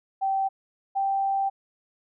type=tone pair in turn; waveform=sine; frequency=776 / 783.2 Hz; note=G5 / G5; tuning=-18 / -2 cents; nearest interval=unison; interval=16 cents; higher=second; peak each=-22 dBFS; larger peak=neither; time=0.21-0.49 / 0.95-1.5 s; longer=second; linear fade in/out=20 ms; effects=none